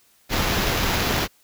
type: noise with sample-and-hold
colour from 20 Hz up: pink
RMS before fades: -22 dBFS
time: 0.29-1.28 s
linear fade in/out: 50 ms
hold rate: 8820 Hz
effects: white hiss -59 dBFS RMS until 1.43 s